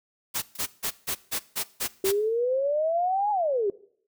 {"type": "noise bursts", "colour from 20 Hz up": "white", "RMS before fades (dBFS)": -28, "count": 8, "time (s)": [0.34, 2.124], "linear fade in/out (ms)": 20, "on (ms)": 83, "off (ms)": 160}
{"type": "noise with exponential decay", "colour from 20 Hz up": "blue", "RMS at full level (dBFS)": -36, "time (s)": [0.55, 0.63], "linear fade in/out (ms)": 5, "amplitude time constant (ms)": 17}
{"type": "exponential two-way sweep", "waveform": "sine", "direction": "up then down", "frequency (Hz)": [380, 849, 380], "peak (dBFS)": -22, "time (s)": [2.04, 3.7], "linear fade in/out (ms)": 2, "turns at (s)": 3.31}
{"effects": ["noise-tail reverb RT60 0.6 s tail -20 dB re dry"]}